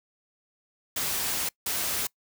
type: noise bursts at uneven times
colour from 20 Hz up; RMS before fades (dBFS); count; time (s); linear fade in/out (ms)
white; -29; 2; 0.96-1.49 / 1.66-2.07; 5
effects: noise-tail reverb RT60 0.1 s tail -24 dB re dry